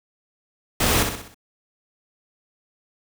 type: noise with echo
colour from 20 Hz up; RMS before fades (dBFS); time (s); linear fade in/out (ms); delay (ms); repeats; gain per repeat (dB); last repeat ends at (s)
pink; -20; 0.8-1.03; 5; 63; 5; -6; 1.345
effects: none